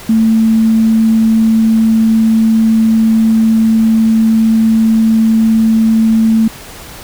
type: tone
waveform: sine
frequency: 222.8 Hz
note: A3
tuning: 22 cents sharp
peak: -6 dBFS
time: 0.09-6.48 s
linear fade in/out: 5 ms
effects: pink hiss -31 dBFS RMS until 7.03 s